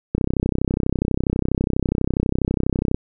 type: click train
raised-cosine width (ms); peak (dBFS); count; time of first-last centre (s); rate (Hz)
3; -6; 91; 0.15-2.945; 32.2
effects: none